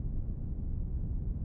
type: low-pass noise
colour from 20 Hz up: pink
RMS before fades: -34 dBFS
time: 0-1.44 s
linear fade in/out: 2 ms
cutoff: 130 Hz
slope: 12 dB/octave
effects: none